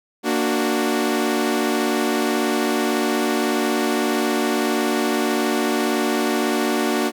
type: chord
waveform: sawtooth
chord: Bb augmented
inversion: none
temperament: equal with one note detuned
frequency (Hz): 232 / 293.7 / 370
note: Bb3 / D4 / F#4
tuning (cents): -8 / 0 / 0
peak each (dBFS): -19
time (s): 0.23-7.12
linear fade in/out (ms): 50
effects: none